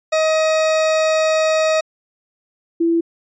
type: tone pair in turn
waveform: 40% pulse / sine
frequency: 631 / 334.3 Hz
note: D#5 / E4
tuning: +24 / +24 cents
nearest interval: major seventh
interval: 1100 cents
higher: first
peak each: -13 dBFS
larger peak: neither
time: 0.12-1.81 / 2.8-3.01 s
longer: first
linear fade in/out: 10 ms
effects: resampled to 16000 Hz